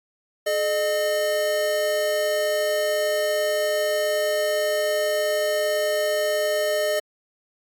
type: tone pair together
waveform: square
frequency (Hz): 427.4 / 610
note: G#4 / D#5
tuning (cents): +50 / -34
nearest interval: tritone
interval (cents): 616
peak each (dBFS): -29 / -22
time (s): 0.46-7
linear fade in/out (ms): 10
effects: AAC 64 kbps